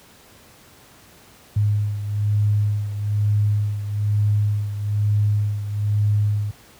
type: beating tone pair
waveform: sine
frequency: 103.83 / 104.93 Hz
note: G#2 / G#2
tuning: 0 / +18 cents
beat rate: 1.1 Hz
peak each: -18 / -24 dBFS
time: 1.56-6.51 s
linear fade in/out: 5 ms
effects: pink hiss -49 dBFS RMS until 6.79 s + high-pass 60 Hz 12 dB/octave